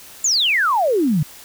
sine exponential sweep, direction down, 7350 to 138.59 Hz, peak -14 dBFS, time 0.24-1.23 s, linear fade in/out 5 ms, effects white hiss -41 dBFS RMS until 1.44 s

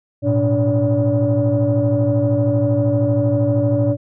sine tone cluster, 108.3 / 121.1 / 290.5 / 571 Hz, A2 / B2 / D4 / D5, -27 / -34 / -19 / -49 cents, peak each -18 dBFS, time 0.22-3.97 s, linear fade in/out 50 ms, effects tanh soft clip ceiling -8 dBFS

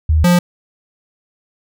sine / square tone pair in turn, 78 / 176.17 Hz, D#2 / F3, +5 / +15 cents, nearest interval octave + major second, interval 1410 cents, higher second, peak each -9 / -9 dBFS, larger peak neither, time 0.09-0.24 / 0.24-0.39 s, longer neither, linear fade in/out 5 ms, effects none

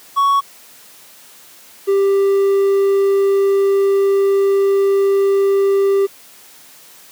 triangle tone pair in turn, 1115 / 394.2 Hz, C#6 / G4, +10 / +10 cents, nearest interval octave + tritone, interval 1800 cents, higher first, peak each -9 dBFS, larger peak neither, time 0.16-0.41 / 1.87-6.07 s, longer second, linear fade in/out 20 ms, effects white hiss -43 dBFS RMS until 7.11 s + high-pass 150 Hz 12 dB/octave

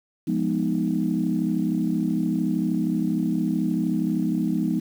sine chord, F half-diminished seventh, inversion none, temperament equal, 174.61 / 207.7 / 246.9 / 311.1 Hz, F3 / Ab3 / Cb4 / Eb4, 0 / 0 / 0 / 0 cents, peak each -26 dBFS, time 0.27-4.8 s, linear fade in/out 10 ms, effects tanh soft clip ceiling -11 dBFS + 8-bit

